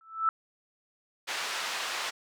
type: tone with exponential growth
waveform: sine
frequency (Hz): 1318.5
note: E6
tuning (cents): 0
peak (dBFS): -19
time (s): 0.01-0.29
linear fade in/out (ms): 1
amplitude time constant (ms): 60
type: band-pass noise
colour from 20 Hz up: pink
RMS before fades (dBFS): -34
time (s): 1.27-2.11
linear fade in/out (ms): 20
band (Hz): 1000 to 5700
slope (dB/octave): 12
effects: none